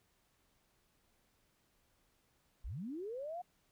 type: linear sweep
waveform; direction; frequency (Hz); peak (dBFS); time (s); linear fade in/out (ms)
sine; up; 30.87 to 735; -40; 2.64-3.42; 10
effects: pink hiss -75 dBFS RMS until 3.71 s